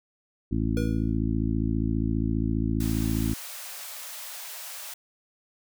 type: harmonic tone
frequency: 54.9 Hz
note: A1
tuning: 3 cents flat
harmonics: 1 / 2 / 3 / 4 / 5 / 6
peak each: -29 / -29 / -34 / -30 / -30 / -34 dBFS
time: 0.51-3.34 s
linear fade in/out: 10 ms
type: tone with exponential decay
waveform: square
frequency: 480.4 Hz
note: B4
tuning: 48 cents flat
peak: -29 dBFS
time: 0.77-1.18 s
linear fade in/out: 0 ms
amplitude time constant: 88 ms
type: high-pass noise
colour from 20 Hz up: white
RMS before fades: -39 dBFS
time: 2.8-4.94 s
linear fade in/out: 5 ms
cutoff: 530 Hz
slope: 48 dB/octave
effects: none